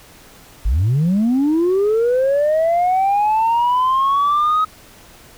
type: linear sweep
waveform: sine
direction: up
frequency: 43.65 to 1271 Hz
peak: -11 dBFS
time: 0.65-4.65 s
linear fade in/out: 10 ms
effects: tanh soft clip ceiling -11 dBFS + pink hiss -44 dBFS RMS until 5.37 s